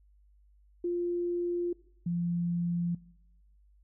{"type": "tone pair in turn", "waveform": "sine", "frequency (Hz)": [349.2, 172.69], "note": ["F4", "F3"], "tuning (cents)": [0, -19], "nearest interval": "octave", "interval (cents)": 1219, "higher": "first", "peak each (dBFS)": -28, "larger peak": "neither", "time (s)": [[0.84, 1.73], [2.06, 2.95]], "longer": "neither", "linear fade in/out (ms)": 5, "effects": ["noise-tail reverb RT60 0.9 s tail -22 dB re dry", "added 50 Hz sine -59 dBFS peak until 3.83 s"]}